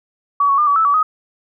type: tone with pitch steps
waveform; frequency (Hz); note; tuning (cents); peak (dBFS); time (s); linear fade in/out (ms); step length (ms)
sine; 1137 / 1111 / 1203 / 1142 / 1313 / 1145 / 1257; C#6 / C#6 / D6 / D6 / E6 / D6 / D#6; +44 / +4 / +41 / -49 / -7 / -44 / +17; -11; 0.4-1.03; 5; 90
effects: none